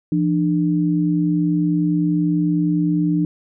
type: tone pair together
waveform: sine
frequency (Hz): 170 / 299.4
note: F3 / D4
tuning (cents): -46 / +33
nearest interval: minor seventh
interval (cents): 979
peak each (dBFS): -18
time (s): 0.12-3.25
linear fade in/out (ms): 2
effects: none